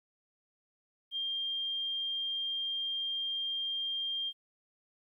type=tone; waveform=sine; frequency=3197 Hz; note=G7; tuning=33 cents sharp; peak=-32 dBFS; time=1.11-4.33 s; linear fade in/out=50 ms; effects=12-bit